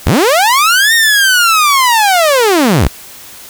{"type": "linear two-way sweep", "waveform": "sawtooth", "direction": "up then down", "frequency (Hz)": [38.94, 1864.7, 38.94], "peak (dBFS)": -3, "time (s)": [0.06, 2.88], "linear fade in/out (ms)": 10, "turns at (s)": 0.94, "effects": ["white hiss -33 dBFS RMS until 3.49 s"]}